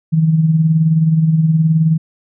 sine tone with tremolo, 160 Hz, D#3, 49 cents sharp, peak -7 dBFS, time 0.12-1.98 s, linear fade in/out 20 ms, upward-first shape sine, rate 19 Hz, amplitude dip 50%, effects none

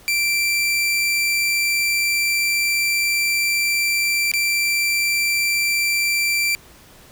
sawtooth tone with dropouts, 2349 Hz, D7, in tune, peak -14 dBFS, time 0.08-6.55 s, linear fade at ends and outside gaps 0 ms, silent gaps 4.316-4.337 s, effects pink hiss -47 dBFS RMS until 7.11 s

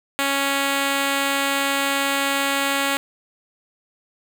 5% pulse tone, 277.2 Hz, C#4, in tune, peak -8 dBFS, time 0.19-2.97 s, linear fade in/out 0 ms, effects none

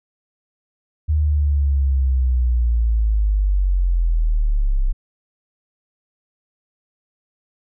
sine linear sweep, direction down, 77.1 to 31.8 Hz, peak -14 dBFS, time 1.08-4.93 s, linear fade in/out 20 ms, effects none

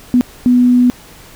sine tone bursts at uneven times, 246.9 Hz, B3, in tune, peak -6 dBFS, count 2, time 0.14-0.21 / 0.46-0.9 s, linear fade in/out 0 ms, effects pink hiss -39 dBFS RMS until 1.35 s

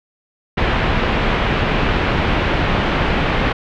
pink low-pass noise, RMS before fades -17 dBFS, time 0.57-3.53 s, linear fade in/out 10 ms, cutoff 3100 Hz, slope 24 dB/octave, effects none

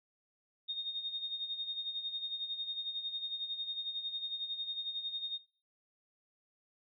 sine tone with tremolo, 3693 Hz, A#7, 17 cents flat, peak -33 dBFS, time 0.68-5.39 s, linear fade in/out 20 ms, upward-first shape sine, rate 11 Hz, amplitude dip 60%, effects noise-tail reverb RT60 0.4 s tail -21 dB re dry

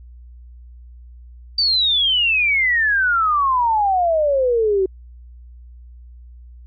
sine exponential sweep, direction down, 4664 to 370.5 Hz, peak -14 dBFS, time 1.58-4.86 s, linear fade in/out 5 ms, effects added 60 Hz sine -38 dBFS peak until 6.66 s

